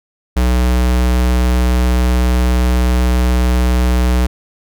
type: tone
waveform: square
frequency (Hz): 61.74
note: B1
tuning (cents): 0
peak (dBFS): -11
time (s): 0.36-4.27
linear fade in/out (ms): 10
effects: none